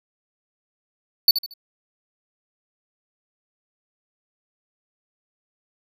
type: tone with echo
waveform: square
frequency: 4490 Hz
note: C#8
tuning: 21 cents sharp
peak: -10 dBFS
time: 1.28-1.31 s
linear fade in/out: 2 ms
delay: 76 ms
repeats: 3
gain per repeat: -10 dB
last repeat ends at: 1.538 s
effects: none